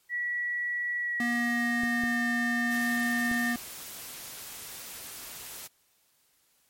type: tone with pitch glide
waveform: sine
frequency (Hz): 1937 to 1817.8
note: B6 to A#6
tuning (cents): -34 to -44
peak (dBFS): -28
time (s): 0.09-3.56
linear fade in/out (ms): 50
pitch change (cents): -110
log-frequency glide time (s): 1-2.2
type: tone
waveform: square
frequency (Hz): 239.5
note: A#3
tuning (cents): +47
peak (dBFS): -29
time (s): 1.2-3.56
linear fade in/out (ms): 2
type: clicks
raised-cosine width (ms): 3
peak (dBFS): -27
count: 3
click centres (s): 1.835 / 2.037 / 3.314
type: noise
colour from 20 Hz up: white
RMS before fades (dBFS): -42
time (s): 2.7-5.68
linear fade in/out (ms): 20
effects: white hiss -68 dBFS RMS until 6.69 s + MP3 64 kbps